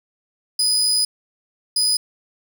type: tone bursts at uneven times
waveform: 30% pulse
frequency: 4978 Hz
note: D#8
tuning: in tune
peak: -13 dBFS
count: 2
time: 0.59-1.05 / 1.76-1.97 s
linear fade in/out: 5 ms
effects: none